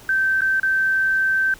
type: tone with dropouts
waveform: sine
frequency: 1553 Hz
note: G6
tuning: 17 cents flat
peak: -16 dBFS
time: 0.09-1.54 s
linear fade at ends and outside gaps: 2 ms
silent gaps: 0.409-0.418 / 0.599-0.631 s
effects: pink hiss -45 dBFS RMS until 1.59 s